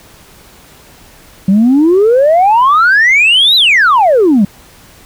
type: exponential two-way sweep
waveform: sine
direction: up then down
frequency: 185.3 to 4047 to 185.3 Hz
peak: -3 dBFS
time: 1.48-4.45 s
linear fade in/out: 5 ms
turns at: 3.56 s
effects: tanh soft clip ceiling -2 dBFS + pink hiss -40 dBFS RMS until 5.05 s